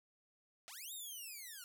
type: linear two-way sweep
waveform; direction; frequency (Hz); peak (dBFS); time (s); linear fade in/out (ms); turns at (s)
5% pulse; up then down; 587.3 to 3800 to 1373; -38; 0.68-1.64; 0; 0.93
effects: none